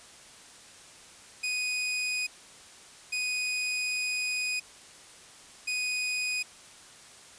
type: tone bursts at uneven times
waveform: sawtooth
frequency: 2489 Hz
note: D#7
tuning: in tune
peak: -25 dBFS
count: 3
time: 1.43-2.27 / 3.12-4.6 / 5.67-6.43 s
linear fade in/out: 10 ms
effects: white hiss -51 dBFS RMS until 7.38 s + resampled to 22050 Hz